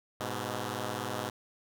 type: tone pair together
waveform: 5% pulse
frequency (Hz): 103.83 / 123.98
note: G#2 / B2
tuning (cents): 0 / +7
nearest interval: minor third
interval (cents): 307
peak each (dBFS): -25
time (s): 0.2-1.3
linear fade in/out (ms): 5
effects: none